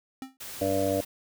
square tone with exponential decay, 264 Hz, C4, 16 cents sharp, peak -33 dBFS, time 0.22-0.37 s, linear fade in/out 1 ms, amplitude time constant 32 ms
white noise, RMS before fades -40 dBFS, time 0.4-1.05 s, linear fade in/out 10 ms
harmonic tone, 97.2 Hz, G2, 14 cents flat, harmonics 1 / 2 / 3 / 5 / 6 / 7, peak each -35 / -38 / -30 / -30 / -28 / -32 dBFS, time 0.61-1.01 s, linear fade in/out 5 ms
effects none

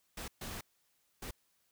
pink noise bursts at uneven times, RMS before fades -43 dBFS, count 3, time 0.17-0.28 / 0.41-0.61 / 1.22-1.31 s, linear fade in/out 5 ms, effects white hiss -75 dBFS RMS until 1.71 s

